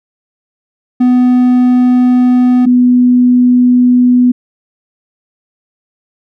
triangle / sine tone pair in turn, 249.3 / 247.6 Hz, B3 / B3, +16 / +5 cents, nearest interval unison, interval 11 cents, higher first, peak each -3 / -4 dBFS, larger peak first, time 1-2.66 / 2.66-4.32 s, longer neither, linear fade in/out 10 ms, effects none

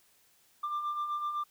sine beating tone pair, 1182 / 1189.9 Hz, D6 / D6, +11 / +22 cents, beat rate 7.9 Hz, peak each -38 / -30 dBFS, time 0.63-1.44 s, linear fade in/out 10 ms, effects tanh soft clip ceiling -29 dBFS + white hiss -66 dBFS RMS until 1.5 s

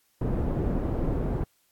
pink low-pass noise, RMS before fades -27 dBFS, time 0.21-1.44 s, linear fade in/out 5 ms, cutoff 470 Hz, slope 12 dB/octave, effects white hiss -68 dBFS RMS until 1.71 s + AAC 64 kbps

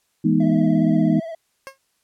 sine chord, E major seventh, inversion none, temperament equal with one note detuned, 164.81 / 207.7 / 242.4 / 311.1 Hz, E3 / G#3 / B3 / D#4, 0 / 0 / -32 / 0 cents, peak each -20 dBFS, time 0.24-1.2 s, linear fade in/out 10 ms
triangle tone with vibrato, 658 Hz, E5, 3 cents flat, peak -27 dBFS, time 0.4-1.35 s, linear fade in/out 5 ms, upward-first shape triangle, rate 17 Hz, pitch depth 60 cents each way
15% pulse tone with exponential decay, 540 Hz, C#5, 45 cents flat, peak -23 dBFS, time 1.67-1.78 s, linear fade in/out 0 ms, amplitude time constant 23 ms
effects white hiss -68 dBFS RMS until 2.03 s + low-pass 12000 Hz 12 dB/octave

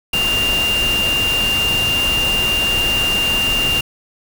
sine tone in noise, 2794 Hz, F7, in tune, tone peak -15 dBFS, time 0.13-3.81 s, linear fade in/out 5 ms, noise pink, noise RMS -23 dBFS, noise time 0.13-3.81 s, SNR +5 dB, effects none

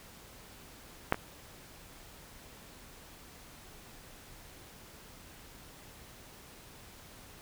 clicks, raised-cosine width 0.5 ms, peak -9 / -22 dBFS, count 2, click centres 1.124 / 1.144 s, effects pink hiss -53 dBFS RMS until 7.41 s

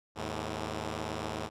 5% pulse tone pair together, 78.59 / 107.5 Hz, D#2 / A2, +18 / -40 cents, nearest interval perfect fourth, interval 542 cents, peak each -26 dBFS, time 0.15-1.5 s, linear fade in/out 50 ms, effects low-pass 8000 Hz 12 dB/octave

